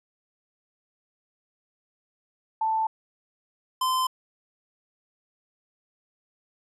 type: tone pair in turn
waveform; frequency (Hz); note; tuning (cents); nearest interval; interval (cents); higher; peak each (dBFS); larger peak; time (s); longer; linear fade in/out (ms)
sine / square; 883 / 1031.3; A5 / C6; +6 / -25; minor third; 269; second; -22 / -23; first; 2.61-2.87 / 3.81-4.07; neither; 5
effects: resampled to 32000 Hz